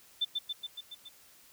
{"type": "tone with echo", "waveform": "sine", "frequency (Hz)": 3541, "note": "A7", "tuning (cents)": 10, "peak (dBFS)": -26, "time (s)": [0.21, 0.25], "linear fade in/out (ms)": 10, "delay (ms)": 140, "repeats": 6, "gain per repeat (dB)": -3, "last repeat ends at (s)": 1.09, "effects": ["white hiss -59 dBFS RMS until 1.52 s"]}